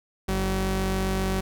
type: tone pair together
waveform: sawtooth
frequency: 47.5 / 190 Hz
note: F#1 / F#3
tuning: +46 / +46 cents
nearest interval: 2 octaves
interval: 2400 cents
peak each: -23 / -21 dBFS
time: 0.28-1.41 s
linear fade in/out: 10 ms
effects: none